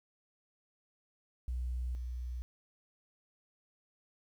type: tone pair in turn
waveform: sine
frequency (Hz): 61.8 / 61.41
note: B1 / B1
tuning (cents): +2 / -9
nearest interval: unison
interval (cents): 11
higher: first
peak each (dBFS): -32 / -36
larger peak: first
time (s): 1.48-1.95 / 1.95-2.42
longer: neither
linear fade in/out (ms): 0
effects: tanh soft clip ceiling -30 dBFS + 11-bit